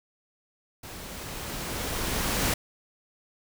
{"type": "noise with level ramp", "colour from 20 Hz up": "pink", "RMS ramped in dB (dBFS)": [-42, -25], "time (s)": [0.83, 2.54], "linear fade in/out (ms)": 5, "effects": []}